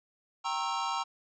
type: chord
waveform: square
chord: G diminished seventh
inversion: none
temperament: equal with one note detuned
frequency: 784 / 932.3 / 1082.2 / 1318.5 Hz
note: G5 / Bb5 / Db6 / Fb6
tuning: 0 / 0 / -42 / 0 cents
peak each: -38 / -35 / -37 / -37 dBFS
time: 0.44-1.04 s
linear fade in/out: 20 ms
effects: resampled to 16000 Hz